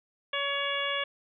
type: harmonic tone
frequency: 563 Hz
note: C#5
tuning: 27 cents sharp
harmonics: 1 / 2 / 3 / 4 / 5 / 6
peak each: -35 / -35 / -35 / -35 / -35 / -35 dBFS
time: 0.33-1.04 s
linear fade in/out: 5 ms
effects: none